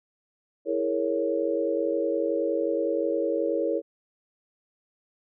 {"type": "chord", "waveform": "sine", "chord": "A# half-diminished seventh", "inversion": "second", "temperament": "equal", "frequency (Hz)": [329.6, 415.3, 466.2, 554.4], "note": ["E4", "G#4", "A#4", "C#5"], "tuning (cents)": [0, 0, 0, 0], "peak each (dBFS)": [-29, -31, -28, -28], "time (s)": [0.65, 3.82], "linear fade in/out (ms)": 50, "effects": []}